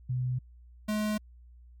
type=tone pair in turn; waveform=sine / square; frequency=126.3 / 212.4 Hz; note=B2 / G#3; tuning=+39 / +39 cents; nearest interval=major sixth; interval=900 cents; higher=second; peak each=-27 / -28 dBFS; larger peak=first; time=0.09-0.39 / 0.88-1.18 s; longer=neither; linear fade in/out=10 ms; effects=added 60 Hz sine -50 dBFS peak until 1.8 s + MP3 96 kbps